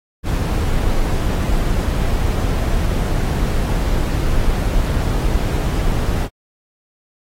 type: noise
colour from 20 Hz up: brown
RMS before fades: -17 dBFS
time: 0.23-6.29 s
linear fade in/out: 50 ms
effects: AAC 48 kbps